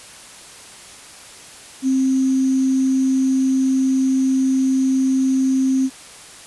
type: tone with sample-and-hold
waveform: sine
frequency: 263.9 Hz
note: C4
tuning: 15 cents sharp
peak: -14 dBFS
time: 1.82-5.9 s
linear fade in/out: 50 ms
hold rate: 6300 Hz
effects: white hiss -40 dBFS RMS until 6.46 s + resampled to 24000 Hz